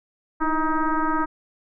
sine tone with frequency modulation, 627 Hz, D#5, 13 cents sharp, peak -19 dBFS, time 0.4-1.26 s, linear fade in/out 20 ms, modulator 318 Hz, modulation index 2.6, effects none

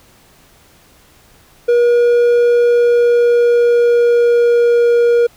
triangle tone with pitch glide, 478.7 to 474.3 Hz, A#4 to A#4, +46 to +30 cents, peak -6 dBFS, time 1.68-5.27 s, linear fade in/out 10 ms, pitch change -16 cents, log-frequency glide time 2.58-4.94 s, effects pink hiss -48 dBFS RMS until 5.36 s

